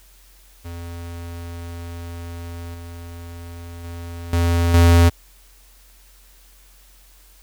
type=tone with level steps; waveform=square; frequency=85.3 Hz; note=F2; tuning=40 cents flat; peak=-31 / -34 / -31 / -16 / -10 dBFS; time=0.64-5.1 s; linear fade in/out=20 ms; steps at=2.74 / 3.84 / 4.33 / 4.74 s; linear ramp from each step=2 ms; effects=added 45 Hz sine -49 dBFS peak until 7.42 s + white hiss -53 dBFS RMS until 7.42 s